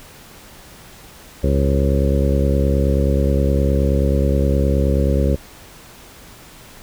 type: harmonic tone with a mistuned harmonic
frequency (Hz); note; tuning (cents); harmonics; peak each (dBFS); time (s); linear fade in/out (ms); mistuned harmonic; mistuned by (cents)
69.5; C#2; +5; 1 / 2 / 3 / 4 / 5 / 6 / 7 / 8; -16 / -21 / -23 / -26 / -27 / -26 / -27 / -25; 1.43-5.36; 10; 8; -33
effects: pink hiss -42 dBFS RMS until 6.82 s